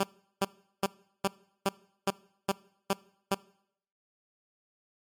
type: tone bursts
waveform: 10% pulse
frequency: 196 Hz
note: G3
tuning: in tune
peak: -16 dBFS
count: 9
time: 0-3.346 s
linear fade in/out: 5 ms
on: 34 ms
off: 380 ms
effects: noise-tail reverb RT60 0.7 s tail -23 dB re dry + MP3 64 kbps